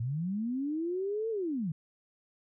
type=linear two-way sweep; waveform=sine; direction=up then down; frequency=109.2 to 457.8 to 143.9 Hz; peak=-30 dBFS; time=0-1.72 s; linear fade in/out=5 ms; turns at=1.3 s; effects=none